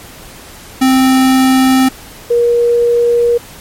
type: tone pair in turn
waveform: square / sine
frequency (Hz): 261.6 / 475.1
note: C4 / A#4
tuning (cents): 0 / +33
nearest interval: minor seventh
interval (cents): 1033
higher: second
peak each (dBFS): -7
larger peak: neither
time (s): 0.81-1.89 / 2.3-3.38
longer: neither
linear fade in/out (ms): 10
effects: pink hiss -34 dBFS RMS until 3.6 s + MP3 64 kbps